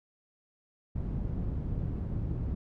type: low-pass noise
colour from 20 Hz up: white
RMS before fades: -33 dBFS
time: 0.95-2.55 s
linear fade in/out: 10 ms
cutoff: 120 Hz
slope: 12 dB/octave
effects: none